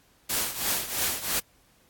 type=noise with tremolo; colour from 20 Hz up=white; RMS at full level=-25 dBFS; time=0.29-1.4 s; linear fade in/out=10 ms; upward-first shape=triangle; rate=3 Hz; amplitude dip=80%; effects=pink hiss -62 dBFS RMS until 1.89 s + AAC 64 kbps